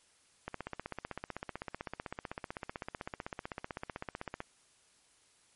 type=click train; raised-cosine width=0.5 ms; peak=-23 dBFS; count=63; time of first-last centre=0.48-4.404 s; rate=15.8 Hz; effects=white hiss -67 dBFS RMS until 5.55 s + MP3 48 kbps